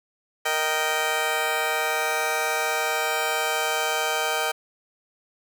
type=chord; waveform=15% pulse; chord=Eb major; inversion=second; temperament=just; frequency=466.7 / 622.3 / 777.8 Hz; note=Bb4 / Eb5 / G5; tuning=+2 / 0 / -14 cents; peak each=-22 / -21 / -20 dBFS; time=0.45-4.52 s; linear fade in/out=10 ms; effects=none